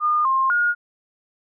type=tone with pitch steps; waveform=sine; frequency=1216 / 1061 / 1432 Hz; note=D#6 / C6 / F6; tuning=-40 / +24 / +43 cents; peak=-16 dBFS; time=0-0.75 s; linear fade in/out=50 ms; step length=250 ms; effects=none